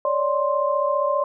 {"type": "tone cluster", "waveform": "sine", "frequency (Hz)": [561, 596, 1049], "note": ["C#5", "D5", "C6"], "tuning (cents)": [21, 25, 4], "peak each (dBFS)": -23, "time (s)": [0.05, 1.24], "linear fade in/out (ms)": 2, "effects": []}